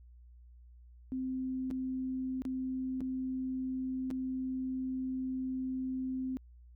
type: tone with dropouts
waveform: sine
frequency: 259.5 Hz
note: C4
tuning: 14 cents flat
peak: -33 dBFS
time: 1.12-6.37 s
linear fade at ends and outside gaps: 0 ms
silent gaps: 1.704-1.711 / 2.42-2.452 / 3.006-3.014 / 4.104-4.111 s
effects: added 60 Hz sine -53 dBFS peak until 6.75 s